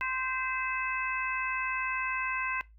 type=harmonic tone with a mistuned harmonic; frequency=520 Hz; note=C5; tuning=11 cents flat; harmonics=2 / 3 / 4 / 5; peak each=-35 / -35 / -35 / -35 dBFS; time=0.01-2.61 s; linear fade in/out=0 ms; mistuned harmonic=4; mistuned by=-28 cents; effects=noise-tail reverb RT60 0.2 s tail -20 dB re dry + added 54 Hz sine -53 dBFS peak until 2.78 s